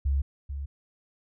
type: tone pair in turn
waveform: sine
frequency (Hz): 69 / 69.96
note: C#2 / C#2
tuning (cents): -7 / +17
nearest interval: unison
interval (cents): 24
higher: second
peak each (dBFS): -22 / -31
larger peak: first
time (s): 0.05-0.22 / 0.49-0.66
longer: neither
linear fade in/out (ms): 10
effects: none